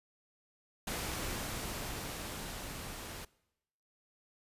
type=noise with level ramp; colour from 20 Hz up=pink; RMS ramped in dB=-37 to -45 dBFS; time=0.87-3.25 s; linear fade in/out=5 ms; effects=noise-tail reverb RT60 0.9 s tail -23 dB re dry + resampled to 32000 Hz